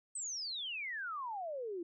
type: exponential sweep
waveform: sine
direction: down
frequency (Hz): 8400 to 329.6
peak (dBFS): -38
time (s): 0.15-1.83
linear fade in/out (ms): 5
effects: none